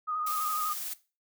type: tone with vibrato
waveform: sine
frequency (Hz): 1240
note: D#6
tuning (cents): -6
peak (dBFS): -29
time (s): 0.07-0.74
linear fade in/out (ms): 20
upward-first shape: square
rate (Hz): 12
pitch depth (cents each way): 25
type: noise with tremolo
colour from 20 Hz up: blue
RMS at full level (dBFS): -35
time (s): 0.26-0.94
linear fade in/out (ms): 10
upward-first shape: triangle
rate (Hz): 20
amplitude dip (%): 30
effects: noise-tail reverb RT60 0.3 s tail -17 dB re dry